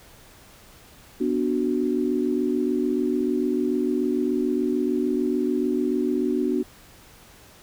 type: chord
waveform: sine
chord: B minor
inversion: none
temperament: equal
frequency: 246.9 / 293.7 / 370 Hz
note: B3 / D4 / F#4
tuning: 0 / 0 / 0 cents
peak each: -25 dBFS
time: 1.2-6.63 s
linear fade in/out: 10 ms
effects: pink hiss -50 dBFS RMS until 7.62 s